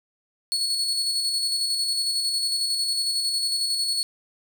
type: tone with tremolo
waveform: 35% pulse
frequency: 4384 Hz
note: C#8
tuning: 20 cents flat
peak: -20 dBFS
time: 0.52-4.03 s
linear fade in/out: 0 ms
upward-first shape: square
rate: 11 Hz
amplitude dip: 30%
effects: none